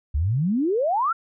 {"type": "exponential sweep", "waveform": "sine", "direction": "up", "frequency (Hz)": [65.9, 1412], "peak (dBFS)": -19, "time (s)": [0.14, 1.13], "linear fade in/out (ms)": 10, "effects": []}